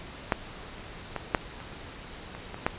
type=clicks; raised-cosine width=0.5 ms; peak=-7 / -16 / -6 / -28 / -24 / -23 / -8 dBFS; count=7; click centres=0.322 / 1.163 / 1.348 / 1.603 / 2.35 / 2.544 / 2.665 s; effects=pink hiss -43 dBFS RMS until 2.78 s + resampled to 8000 Hz